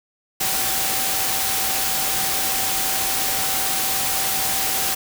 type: tone in noise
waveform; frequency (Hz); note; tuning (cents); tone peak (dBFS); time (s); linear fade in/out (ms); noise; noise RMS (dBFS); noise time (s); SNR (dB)
sine; 770; G5; -31; -31; 0.4-4.95; 10; white; -22; 0.4-4.95; -12
effects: none